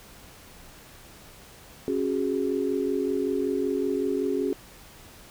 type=chord; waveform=sine; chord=C# suspended fourth; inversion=none; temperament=equal with one note detuned; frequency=274.3 / 370 / 415.3 Hz; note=C#4 / F#4 / G#4; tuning=-18 / 0 / 0 cents; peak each=-28 dBFS; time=1.88-4.53 s; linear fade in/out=0 ms; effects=pink hiss -49 dBFS RMS until 5.3 s